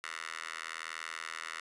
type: tone with high-pass filter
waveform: 10% pulse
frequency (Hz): 81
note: E2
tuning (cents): -30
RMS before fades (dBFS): -42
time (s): 0.04-1.6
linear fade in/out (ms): 0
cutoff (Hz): 1600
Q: 2.7
effects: resampled to 24000 Hz + 10-bit